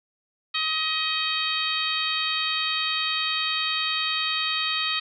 harmonic tone, 630 Hz, D#5, 21 cents sharp, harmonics 2 / 3 / 4 / 5 / 6 / 7, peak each -31 / -33 / -30 / -31 / -29 / -32 dBFS, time 0.54-5 s, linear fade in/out 10 ms, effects none

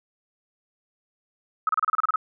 sine tone bursts, 1279 Hz, D#6, 47 cents sharp, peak -18 dBFS, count 10, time 1.67-2.159 s, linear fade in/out 2 ms, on 21 ms, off 31 ms, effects none

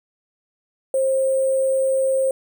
sine tone with sample-and-hold, 531 Hz, C5, 25 cents sharp, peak -16 dBFS, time 0.94-2.31 s, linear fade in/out 2 ms, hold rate 8820 Hz, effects none

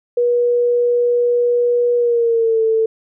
sine tone with pitch glide, 482.7 to 445.2 Hz, B4 to A4, -40 to +20 cents, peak -12 dBFS, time 0.17-2.86 s, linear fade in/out 5 ms, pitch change -140 cents, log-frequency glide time 1.96-2.61 s, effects none

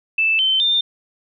sine tone with pitch steps, 2639 / 3084 / 3605 Hz, E7 / G7 / A7, +1 / -29 / +41 cents, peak -14 dBFS, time 0.18-0.81 s, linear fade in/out 5 ms, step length 210 ms, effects none

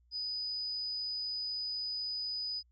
sine tone, 4978 Hz, D#8, in tune, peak -34 dBFS, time 0.11-2.63 s, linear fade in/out 50 ms, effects added 60 Hz sine -64 dBFS peak until 2.71 s + MP3 32 kbps

